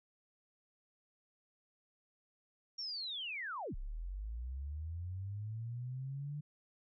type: linear two-way sweep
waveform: sine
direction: down then up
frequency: 5620 to 30.42 to 149.3 Hz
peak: -39 dBFS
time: 2.78-6.41 s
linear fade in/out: 10 ms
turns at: 3.75 s
effects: none